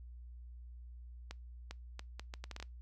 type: accelerating click train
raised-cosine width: 0.2 ms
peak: -27 dBFS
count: 10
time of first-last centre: 1.31-2.626 s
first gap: 400 ms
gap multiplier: 0.71
effects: noise-tail reverb RT60 0.2 s tail -24 dB re dry + added 60 Hz sine -48 dBFS peak until 2.81 s